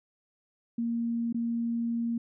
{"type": "tone with dropouts", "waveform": "sine", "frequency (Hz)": 233.1, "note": "A#3", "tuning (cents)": 0, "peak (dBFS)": -27, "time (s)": [0.78, 2.18], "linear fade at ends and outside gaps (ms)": 5, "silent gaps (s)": [1.327, 1.344], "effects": []}